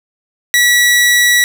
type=tone; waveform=sawtooth; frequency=1940 Hz; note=B6; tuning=31 cents flat; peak=-4 dBFS; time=0.54-1.44 s; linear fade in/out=0 ms; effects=none